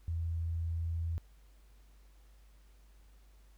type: tone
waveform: sine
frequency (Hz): 83.1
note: E2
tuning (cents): +15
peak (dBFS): -32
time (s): 0.08-1.18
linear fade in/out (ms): 0
effects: added 50 Hz sine -57 dBFS peak until 3.57 s + pink hiss -70 dBFS RMS until 3.57 s